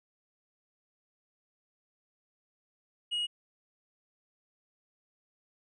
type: tone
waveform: triangle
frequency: 2889 Hz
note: F#7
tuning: 42 cents flat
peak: -28 dBFS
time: 3.11-3.27 s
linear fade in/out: 20 ms
effects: resampled to 22050 Hz